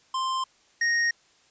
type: tone pair in turn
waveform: square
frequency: 1046.5 / 1864.7 Hz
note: C6 / A#6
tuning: 0 / 0 cents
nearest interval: minor seventh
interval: 1000 cents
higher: second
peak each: -26 / -22 dBFS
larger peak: second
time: 0.14-0.44 / 0.81-1.11 s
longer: neither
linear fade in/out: 5 ms
effects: white hiss -61 dBFS RMS until 1.5 s + resampled to 16000 Hz